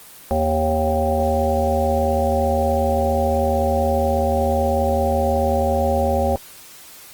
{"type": "harmonic tone", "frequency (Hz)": 78.5, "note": "D#2", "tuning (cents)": 16, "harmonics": [1, 3, 5, 7, 9, 10], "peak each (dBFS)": [-22, -25, -27, -20, -26, -23], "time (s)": [0.31, 6.36], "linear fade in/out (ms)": 0, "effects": ["white hiss -42 dBFS RMS until 7.13 s", "Opus 24 kbps"]}